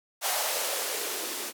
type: noise with band-pass filter sweep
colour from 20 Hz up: violet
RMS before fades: -31 dBFS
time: 0.21-1.53 s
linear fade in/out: 50 ms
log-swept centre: 720 to 310 Hz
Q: 3.3
effects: none